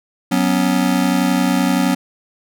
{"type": "chord", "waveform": "square", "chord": "F# suspended fourth", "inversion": "none", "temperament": "just", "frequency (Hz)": [185, 246.7, 277.5], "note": ["F#3", "B3", "C#4"], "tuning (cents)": [0, -2, 2], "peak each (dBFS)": -19, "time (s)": [0.31, 1.95], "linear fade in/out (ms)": 10, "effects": []}